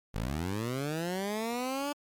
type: linear sweep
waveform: 15% pulse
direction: up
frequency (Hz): 46.25 to 293.7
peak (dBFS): -25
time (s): 0.14-1.93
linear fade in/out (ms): 10
effects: MP3 96 kbps